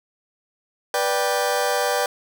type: chord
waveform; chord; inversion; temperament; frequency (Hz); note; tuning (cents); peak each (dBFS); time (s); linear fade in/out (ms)
sawtooth; G major; first; just; 490 / 588 / 784; B4 / D5 / G5; -14 / +2 / 0; -20; 0.94-2.06; 2
effects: none